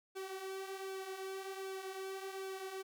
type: tone with flanger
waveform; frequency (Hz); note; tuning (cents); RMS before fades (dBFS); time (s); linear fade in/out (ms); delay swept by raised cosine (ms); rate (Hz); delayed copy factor
sawtooth; 383.7; G4; -37; -44; 0.15-2.83; 20; 1 to 6.8; 1.3; -0.55
effects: none